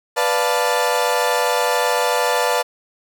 30% pulse chord, B half-diminished seventh, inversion none, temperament equal, 493.9 / 587.3 / 698.5 / 880 Hz, B4 / D5 / F5 / A5, 0 / 0 / 0 / 0 cents, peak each -18 / -20 / -21 / -19 dBFS, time 0.16-2.63 s, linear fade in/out 20 ms, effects none

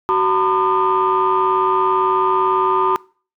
sine tone cluster, 376.2 / 911 / 1009 / 1210 Hz, F#4 / A#5 / B5 / D#6, +29 / -40 / +37 / -49 cents, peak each -18 dBFS, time 0.09-2.96 s, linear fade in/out 0 ms, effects noise-tail reverb RT60 0.4 s tail -23 dB re dry + tanh soft clip ceiling -7 dBFS

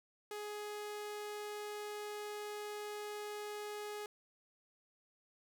sawtooth tone, 417.7 Hz, G#4, 10 cents sharp, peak -38 dBFS, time 0.31-4.06 s, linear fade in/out 2 ms, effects none

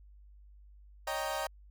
30% pulse chord, Eb dominant seventh, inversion third, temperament equal, 554.4 / 622.3 / 784 / 932.3 Hz, Db5 / Eb5 / G5 / Bb5, 0 / 0 / 0 / 0 cents, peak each -37 / -35 / -36 / -37 dBFS, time 1.07-1.47 s, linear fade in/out 5 ms, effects added 50 Hz sine -53 dBFS peak until 1.7 s

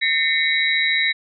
sine tone cluster, 1819 / 2056 / 2210 / 3869 Hz, A#6 / C7 / C#7 / B7, -43 / -31 / -6 / -36 cents, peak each -22 dBFS, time 0.01-1.13 s, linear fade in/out 20 ms, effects none

